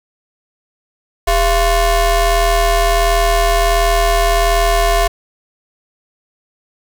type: ring-modulated tone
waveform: 35% pulse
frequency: 361.7 Hz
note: F#4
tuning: 39 cents flat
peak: -6 dBFS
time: 1.27-5.08 s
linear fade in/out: 10 ms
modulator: 321 Hz
effects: 8-bit